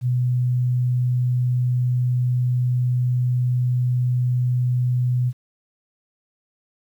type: tone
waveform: sine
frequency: 124.4 Hz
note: B2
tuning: 13 cents sharp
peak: -17 dBFS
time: 0.01-5.33 s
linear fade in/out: 50 ms
effects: 9-bit